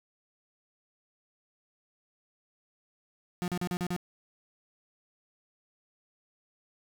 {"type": "tone bursts", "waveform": "35% pulse", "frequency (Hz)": 177.9, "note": "F3", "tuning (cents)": 32, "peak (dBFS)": -28, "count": 6, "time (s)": [3.42, 3.964], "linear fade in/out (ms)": 0, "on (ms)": 59, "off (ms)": 38, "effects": []}